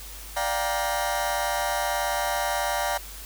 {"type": "chord", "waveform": "sawtooth", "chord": "G minor seventh", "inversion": "second", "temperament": "just", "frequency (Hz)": [588, 705.6, 784, 940.8], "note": ["D5", "F5", "G5", "Bb5"], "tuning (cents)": [2, 18, 0, 16], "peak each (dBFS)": -26, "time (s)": [0.36, 2.98], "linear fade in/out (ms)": 10, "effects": ["added 50 Hz sine -41 dBFS peak until 3.25 s", "white hiss -42 dBFS RMS until 3.25 s"]}